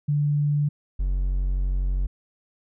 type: tone pair in turn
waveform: sine / triangle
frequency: 146.4 / 46.11 Hz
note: D3 / F#1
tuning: -5 / -5 cents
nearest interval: octave + minor sixth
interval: 2000 cents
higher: first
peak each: -19 dBFS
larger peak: neither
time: 0.08-0.69 / 0.99-2.07 s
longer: second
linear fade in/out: 10 ms
effects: none